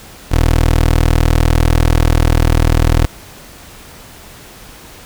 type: tone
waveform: 20% pulse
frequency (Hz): 40.22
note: E1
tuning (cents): -42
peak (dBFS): -4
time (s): 0.31-3.06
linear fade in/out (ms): 10
effects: pink hiss -37 dBFS RMS until 5.05 s